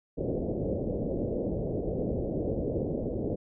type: low-pass noise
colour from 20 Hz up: white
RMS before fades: -31 dBFS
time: 0.17-3.36 s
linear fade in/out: 20 ms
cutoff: 570 Hz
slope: 48 dB/octave
effects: none